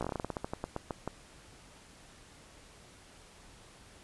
slowing click train, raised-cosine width 1 ms, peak -20 dBFS, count 17, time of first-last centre 0.01-1.076 s, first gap 16 ms, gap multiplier 1.17, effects pink hiss -56 dBFS RMS until 4.03 s + resampled to 24000 Hz

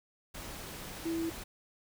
sine tone in noise, 329.6 Hz, E4, in tune, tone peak -31 dBFS, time 1.05-1.3 s, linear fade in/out 10 ms, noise pink, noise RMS -44 dBFS, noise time 0.34-1.44 s, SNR +10 dB, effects none

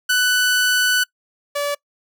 sawtooth tone pair in turn, 1492 / 575.9 Hz, F#6 / D5, +14 / -34 cents, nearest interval octave + major third, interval 1648 cents, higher first, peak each -11 / -16 dBFS, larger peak first, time 0.09-1.04 / 1.55-1.75 s, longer first, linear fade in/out 10 ms, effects noise-tail reverb RT60 0.1 s tail -24 dB re dry

